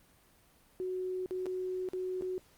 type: tone with dropouts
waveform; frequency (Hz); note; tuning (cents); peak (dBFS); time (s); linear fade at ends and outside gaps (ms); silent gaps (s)
sine; 369.6; F#4; -2; -33; 0.8-2.38; 0; 1.26-1.309 / 1.458-1.465 / 1.888-1.934 / 2.211-2.222
effects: pink hiss -64 dBFS RMS until 2.57 s + Opus 32 kbps